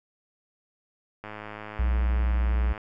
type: click train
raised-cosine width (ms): 0.5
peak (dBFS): -23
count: 164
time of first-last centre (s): 1.24-2.778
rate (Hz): 106
type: tone with pitch glide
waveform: triangle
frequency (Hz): 61.3 to 60.77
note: B1 to B1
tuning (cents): -12 to -27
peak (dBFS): -19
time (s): 1.79-2.73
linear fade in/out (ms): 5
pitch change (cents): -15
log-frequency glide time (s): 2.2-2.32
effects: none